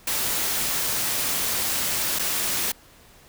white noise with dropouts, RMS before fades -25 dBFS, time 0.07-2.72 s, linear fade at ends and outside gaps 5 ms, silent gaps 2.189-2.193 s, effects pink hiss -52 dBFS RMS until 3.28 s

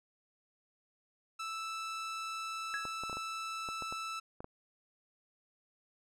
sawtooth tone, 1318.5 Hz, E6, in tune, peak -34 dBFS, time 1.39-4.2 s, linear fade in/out 10 ms
sine tone with exponential decay, 1660 Hz, G#6, 1 cent flat, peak -32 dBFS, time 2.74-2.95 s, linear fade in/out 0 ms, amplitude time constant 44 ms
clicks, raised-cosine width 1 ms, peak -30 dBFS, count 10, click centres 2.853 / 3.036 / 3.097 / 3.129 / 3.17 / 3.688 / 3.823 / 3.925 / 4.405 / 4.444 s
effects low-pass 8000 Hz 12 dB/octave

